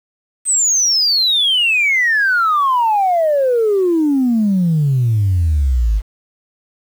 sine exponential sweep, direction down, 8400 to 49 Hz, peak -10 dBFS, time 0.45-6.02 s, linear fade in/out 50 ms, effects tanh soft clip ceiling -8 dBFS + 7-bit

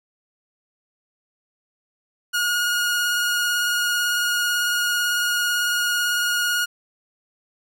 sawtooth tone with vibrato, 1438 Hz, F#6, 50 cents flat, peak -16 dBFS, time 2.33-6.66 s, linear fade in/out 20 ms, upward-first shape triangle, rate 18 Hz, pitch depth 18 cents each way, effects none

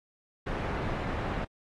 pink low-pass noise, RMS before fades -33 dBFS, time 0.46-1.45 s, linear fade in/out 10 ms, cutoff 1700 Hz, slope 12 dB/octave, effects AAC 32 kbps

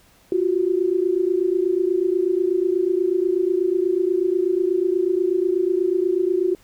sine tone pair together, 349.2 / 377.4 Hz, F4 / F#4, 0 / +34 cents, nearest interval minor second, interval 134 cents, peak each -20 dBFS, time 0.32-6.55 s, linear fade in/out 2 ms, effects pink hiss -55 dBFS RMS until 6.63 s

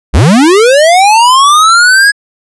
square linear sweep, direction up, 46.44 to 1679 Hz, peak -3 dBFS, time 0.13-2.12 s, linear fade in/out 20 ms, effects resampled to 24000 Hz

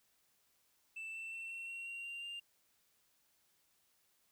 sine tone with pitch steps, 2653 / 2673 / 2693 / 2713 / 2734 / 2755 / 2775 / 2796 Hz, E7 / E7 / E7 / E7 / F7 / F7 / F7 / F7, +10 / +23 / +36 / +49 / -37 / -24 / -12 / +1 cents, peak -40 dBFS, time 0.96-2.4 s, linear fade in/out 10 ms, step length 180 ms, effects tanh soft clip ceiling -42 dBFS + white hiss -75 dBFS RMS until 4.31 s

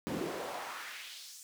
brown noise with high-pass filter sweep, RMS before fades -41 dBFS, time 0.07-1.43 s, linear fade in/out 0 ms, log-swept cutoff 210 to 7300 Hz, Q 1.8, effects none

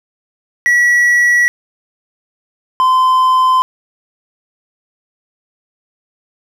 triangle tone pair in turn, 1935 / 1029.5 Hz, B6 / C6, -36 / -28 cents, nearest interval major seventh, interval 1092 cents, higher first, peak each -6 dBFS, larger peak neither, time 0.66-1.48 / 2.8-3.62 s, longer neither, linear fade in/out 0 ms, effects none

